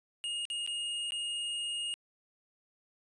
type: tone with dropouts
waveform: square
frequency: 2853 Hz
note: F7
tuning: 36 cents sharp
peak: -34 dBFS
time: 0.24-1.94 s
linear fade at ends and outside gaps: 0 ms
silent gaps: 0.453-0.501 / 0.664-0.675 / 1.107-1.121 s
effects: resampled to 22050 Hz